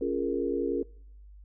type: chord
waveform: sine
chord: Bb minor seventh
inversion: first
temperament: equal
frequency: 277.2 / 349.2 / 415.3 / 466.2 Hz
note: Db4 / F4 / Ab4 / Bb4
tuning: 0 / 0 / 0 / 0 cents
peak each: -32 dBFS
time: 0.01-0.83 s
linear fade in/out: 5 ms
effects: noise-tail reverb RT60 0.7 s tail -25 dB re dry + added 50 Hz sine -47 dBFS peak until 1.44 s